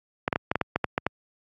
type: clicks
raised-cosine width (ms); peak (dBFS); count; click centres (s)
0.5; -8; 10; 0.279 / 0.328 / 0.359 / 0.515 / 0.556 / 0.613 / 0.76 / 0.843 / 0.979 / 1.066
effects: high-pass 80 Hz 12 dB/octave + AAC 32 kbps